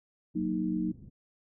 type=low-pass noise; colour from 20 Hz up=white; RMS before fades=-50 dBFS; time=0.34-1.1 s; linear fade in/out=10 ms; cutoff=220 Hz; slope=24 dB/octave
type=chord; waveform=sine; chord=D# minor; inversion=first; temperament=equal; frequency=185 / 233.1 / 311.1 Hz; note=F#3 / A#3 / D#4; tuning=0 / 0 / 0 cents; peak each=-32 / -34 / -31 dBFS; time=0.35-0.92 s; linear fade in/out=10 ms
effects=none